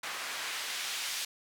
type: noise with band-pass filter sweep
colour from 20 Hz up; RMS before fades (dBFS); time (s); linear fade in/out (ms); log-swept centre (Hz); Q
white; -37; 0.03-1.25; 5; 1400 to 3600; 0.77
effects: none